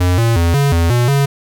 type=tone with pitch steps; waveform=square; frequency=89.8 / 115.5 / 84.7 / 140.9 / 84.1 / 121 / 139.8 Hz; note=F2 / A#2 / E2 / C#3 / E2 / B2 / C#3; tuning=+49 / -16 / +48 / +29 / +35 / -35 / +15 cents; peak=-11 dBFS; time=0-1.26 s; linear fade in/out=10 ms; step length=180 ms; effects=none